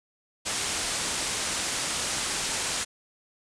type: low-pass noise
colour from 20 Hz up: white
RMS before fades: -30 dBFS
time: 0.45-2.85 s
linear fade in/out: 20 ms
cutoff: 9400 Hz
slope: 48 dB/octave
effects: none